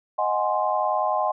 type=chord; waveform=sine; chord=Ab dominant seventh; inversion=second; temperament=equal; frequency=622.3 / 740 / 830.6 / 1046.5 Hz; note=Eb5 / Gb5 / Ab5 / C6; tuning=0 / 0 / 0 / 0 cents; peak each=-26 dBFS; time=0.18-1.32 s; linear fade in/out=10 ms; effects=none